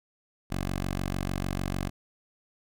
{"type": "tone", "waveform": "10% pulse", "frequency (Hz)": 46.67, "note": "F#1", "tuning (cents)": 16, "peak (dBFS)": -21, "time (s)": [0.5, 1.9], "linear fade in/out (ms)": 20, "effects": []}